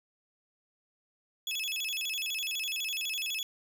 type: tone with vibrato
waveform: 35% pulse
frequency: 2960 Hz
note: F#7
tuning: in tune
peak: -30 dBFS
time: 1.47-3.43 s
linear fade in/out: 2 ms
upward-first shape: square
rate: 12 Hz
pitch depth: 230 cents each way
effects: none